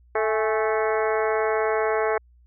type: harmonic tone with a mistuned harmonic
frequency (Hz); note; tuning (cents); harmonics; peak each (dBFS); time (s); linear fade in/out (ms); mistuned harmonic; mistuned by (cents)
219; A3; -8; 2 / 3 / 4 / 5 / 6 / 7 / 8 / 9 / 10; -23 / -27 / -29 / -31 / -33 / -34 / -35 / -36 / -37; 0.15-2.18; 5; 4; -72
effects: added 60 Hz sine -52 dBFS peak until 2.46 s